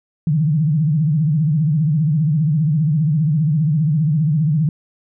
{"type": "tone with vibrato", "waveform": "sine", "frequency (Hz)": 153.3, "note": "D#3", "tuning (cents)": -25, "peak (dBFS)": -13, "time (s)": [0.27, 4.69], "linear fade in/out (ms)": 2, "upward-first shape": "sine", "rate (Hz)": 15, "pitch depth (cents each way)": 150, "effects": []}